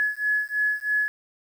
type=beating tone pair; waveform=sine; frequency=1697 / 1700.1 Hz; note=G#6 / G#6; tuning=+37 / +40 cents; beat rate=3.1 Hz; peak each=-25 dBFS; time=0-1.08 s; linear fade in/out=0 ms; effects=8-bit